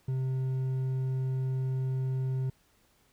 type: tone with hard clipping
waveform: triangle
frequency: 130.81 Hz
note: C3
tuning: in tune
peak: -29 dBFS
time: 0.08-2.5 s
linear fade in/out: 5 ms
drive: 7 dB
effects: pink hiss -67 dBFS RMS until 3.12 s